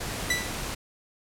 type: noise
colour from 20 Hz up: pink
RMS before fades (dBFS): -33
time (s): 0-0.75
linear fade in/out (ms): 10
type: tone with exponential decay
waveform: sawtooth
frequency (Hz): 1975.5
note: B6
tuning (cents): 0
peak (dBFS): -17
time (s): 0.3-0.6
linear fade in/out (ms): 5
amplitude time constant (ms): 64
effects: low-pass 12000 Hz 12 dB/octave